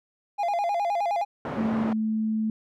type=tone with vibrato; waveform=triangle; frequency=750 Hz; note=F#5; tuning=23 cents sharp; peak=-21 dBFS; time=0.38-1.25 s; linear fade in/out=20 ms; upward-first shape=square; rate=9.6 Hz; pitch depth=150 cents each way
type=band-pass noise; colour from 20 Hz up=pink; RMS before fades=-32 dBFS; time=1.45-1.93 s; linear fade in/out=2 ms; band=170 to 1100 Hz; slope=12 dB/octave
type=tone with pitch glide; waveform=sine; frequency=222.5 to 218.6 Hz; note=A3 to A3; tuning=+20 to -11 cents; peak=-23 dBFS; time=1.58-2.5 s; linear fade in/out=2 ms; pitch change=-31 cents; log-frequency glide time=1.85-1.95 s
effects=none